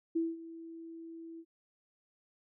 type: tone with ADSR envelope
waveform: sine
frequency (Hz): 329.6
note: E4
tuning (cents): 0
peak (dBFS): -27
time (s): 0.15-1.45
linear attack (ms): 13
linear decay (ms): 200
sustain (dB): -17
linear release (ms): 57
effects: none